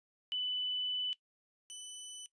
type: tone pair in turn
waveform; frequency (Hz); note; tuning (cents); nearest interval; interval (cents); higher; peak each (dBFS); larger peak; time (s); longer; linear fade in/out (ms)
sine / 10% pulse; 2993 / 2993; F#7 / F#7; +19 / +19; unison; 0; neither; -33 / -35; first; 0.32-1.13 / 1.7-2.26; first; 0
effects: noise-tail reverb RT60 0.1 s tail -18 dB re dry + resampled to 22050 Hz

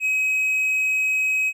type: tone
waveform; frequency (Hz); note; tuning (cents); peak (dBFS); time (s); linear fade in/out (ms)
triangle; 2541; D#7; +36; -17; 0-1.53; 50
effects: none

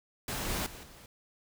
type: noise with level steps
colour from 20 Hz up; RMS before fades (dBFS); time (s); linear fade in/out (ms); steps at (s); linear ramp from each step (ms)
pink; -35 / -33 / -47 / -53; 0.28-1.06; 2; 0.49 / 0.66 / 0.83; 5
effects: none

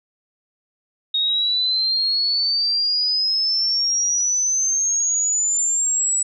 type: exponential sweep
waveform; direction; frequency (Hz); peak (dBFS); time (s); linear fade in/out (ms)
sine; up; 3729 to 7902; -17; 1.14-6.23; 5
effects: none

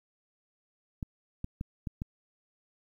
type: clicks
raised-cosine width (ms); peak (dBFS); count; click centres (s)
5; -22; 5; 1.028 / 1.444 / 1.611 / 1.872 / 2.019
effects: 10-bit

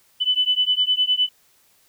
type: beating tone pair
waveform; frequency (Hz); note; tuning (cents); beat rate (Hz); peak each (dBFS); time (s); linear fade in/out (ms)
sine; 2994 / 3003.8; F#7 / F#7; +20 / +25; 9.8; -20; 0.2-1.29; 20
effects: white hiss -59 dBFS RMS until 1.88 s

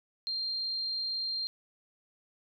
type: tone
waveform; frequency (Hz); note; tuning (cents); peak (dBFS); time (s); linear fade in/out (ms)
sine; 4186; C8; 0; -31; 0.27-1.47; 0
effects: none

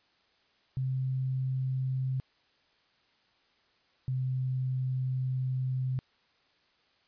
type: tone pair in turn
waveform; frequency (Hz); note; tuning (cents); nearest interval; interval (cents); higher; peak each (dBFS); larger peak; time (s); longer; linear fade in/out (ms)
sine; 130.81 / 129.38; C3 / C3; 0 / -19; unison; 19; first; -28; neither; 0.77-2.2 / 4.08-5.99; second; 0
effects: white hiss -68 dBFS RMS until 7.07 s + resampled to 11025 Hz

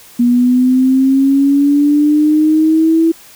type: linear sweep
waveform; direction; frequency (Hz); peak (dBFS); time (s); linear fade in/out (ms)
sine; up; 239.6 to 329.6; -7; 0.19-3.12; 10
effects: white hiss -40 dBFS RMS until 3.35 s

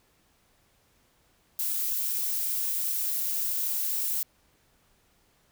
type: noise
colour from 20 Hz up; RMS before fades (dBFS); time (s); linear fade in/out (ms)
violet; -29; 1.59-4.23; 2
effects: pink hiss -66 dBFS RMS until 5.51 s

